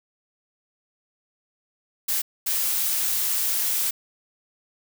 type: noise bursts at uneven times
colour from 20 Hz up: blue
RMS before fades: -24 dBFS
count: 2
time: 2.08-2.22 / 2.46-3.91 s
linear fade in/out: 10 ms
effects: none